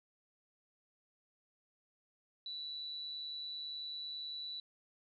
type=tone with amplitude modulation; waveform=sine; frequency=3951 Hz; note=B7; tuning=in tune; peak=-39 dBFS; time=2.46-4.6 s; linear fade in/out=2 ms; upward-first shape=sine; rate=150 Hz; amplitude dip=40%; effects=none